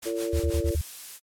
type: noise with tremolo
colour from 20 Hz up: white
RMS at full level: -36 dBFS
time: 0.02-0.7 s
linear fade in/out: 10 ms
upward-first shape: sine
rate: 6.1 Hz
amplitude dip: 85%
type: harmonic tone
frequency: 113.4 Hz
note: A#2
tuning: 47 cents flat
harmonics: 3 / 4 / 5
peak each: -29 / -31 / -33 dBFS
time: 0.05-0.76 s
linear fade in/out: 20 ms
type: tone bursts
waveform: sine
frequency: 76.2 Hz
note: D#2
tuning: 36 cents flat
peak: -22 dBFS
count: 5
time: 0.33-0.814 s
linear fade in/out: 5 ms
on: 68 ms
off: 36 ms
type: noise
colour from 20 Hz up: blue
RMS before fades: -38 dBFS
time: 0.67-1.2 s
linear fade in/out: 50 ms
effects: low-pass 12000 Hz 12 dB/octave + MP3 96 kbps